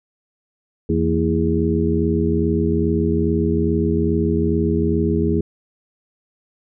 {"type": "harmonic tone with a mistuned harmonic", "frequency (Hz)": 82.41, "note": "E2", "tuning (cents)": 0, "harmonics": [1, 2, 3, 4, 5], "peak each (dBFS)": [-22, -22, -22, -22, -22], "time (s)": [0.89, 5.41], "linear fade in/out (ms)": 5, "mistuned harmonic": 3, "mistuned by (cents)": -110, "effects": []}